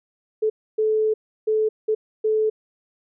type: tone bursts at uneven times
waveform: sine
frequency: 434 Hz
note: A4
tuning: 24 cents flat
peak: -17 dBFS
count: 5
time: 0.42-0.5 / 0.78-1.14 / 1.47-1.69 / 1.88-1.95 / 2.24-2.5 s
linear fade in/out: 10 ms
effects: none